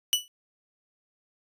sawtooth tone with exponential decay, 2960 Hz, F#7, in tune, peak -14 dBFS, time 0.13-0.28 s, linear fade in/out 0 ms, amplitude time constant 31 ms, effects resampled to 32000 Hz

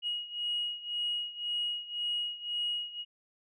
sine beating tone pair, 2891 / 2892.9 Hz, F#7 / F#7, -41 / -40 cents, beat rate 1.9 Hz, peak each -33 / -36 dBFS, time 0.02-3.05 s, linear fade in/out 50 ms, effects tanh soft clip ceiling -24 dBFS

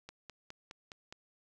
click train, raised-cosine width 0.2 ms, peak -29 dBFS, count 6, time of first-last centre 0.09-1.125 s, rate 4.83 Hz, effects none

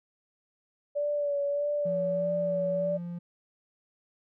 sine tone with vibrato, 577 Hz, D5, 31 cents flat, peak -26 dBFS, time 0.95-2.98 s, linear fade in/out 20 ms, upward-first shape sine, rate 1.6 Hz, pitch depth 29 cents each way
triangle tone, 173.4 Hz, F3, 12 cents flat, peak -32 dBFS, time 1.85-3.19 s, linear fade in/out 10 ms
effects none

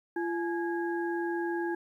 sine tone cluster, 342.2 / 847 / 1642 Hz, F4 / G#5 / G#6, -35 / +34 / -20 cents, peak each -30 / -37 / -38 dBFS, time 0.16-1.75 s, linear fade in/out 5 ms, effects 11-bit

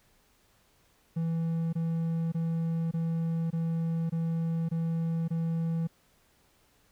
triangle tone bursts, 164.81 Hz, E3, in tune, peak -25 dBFS, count 8, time 1.16-5.874 s, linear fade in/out 10 ms, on 570 ms, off 22 ms, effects pink hiss -66 dBFS RMS until 6.91 s

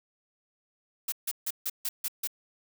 blue noise bursts, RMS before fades -31 dBFS, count 7, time 1.08-2.274 s, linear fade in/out 5 ms, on 42 ms, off 150 ms, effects none

